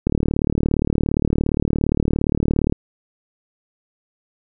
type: click train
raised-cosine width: 3 ms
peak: -5 dBFS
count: 100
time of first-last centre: 0.07-2.724 s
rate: 37.3 Hz
effects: none